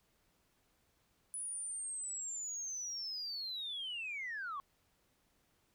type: linear sweep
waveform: sine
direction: down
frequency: 9970 to 1072 Hz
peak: -38 dBFS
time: 1.34-4.6 s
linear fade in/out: 0 ms
effects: tanh soft clip ceiling -35 dBFS + pink hiss -75 dBFS RMS until 5.74 s